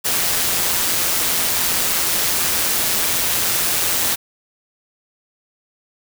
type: noise with amplitude modulation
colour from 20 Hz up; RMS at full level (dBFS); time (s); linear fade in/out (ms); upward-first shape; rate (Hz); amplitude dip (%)
white; -17; 0.04-4.16; 20; sine; 173; 40
effects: none